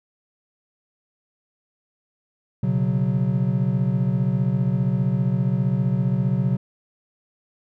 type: chord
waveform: triangle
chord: B suspended second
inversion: none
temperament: equal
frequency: 123.47 / 138.59 / 185 Hz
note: B2 / C#3 / F#3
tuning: 0 / 0 / 0 cents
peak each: -21 dBFS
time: 2.63-6.57 s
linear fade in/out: 5 ms
effects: none